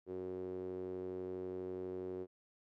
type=tone with band-pass filter; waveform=sawtooth; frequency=92.2 Hz; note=F#2; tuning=6 cents flat; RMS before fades=-43 dBFS; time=0.06-2.27 s; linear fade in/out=50 ms; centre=390 Hz; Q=5.7; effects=none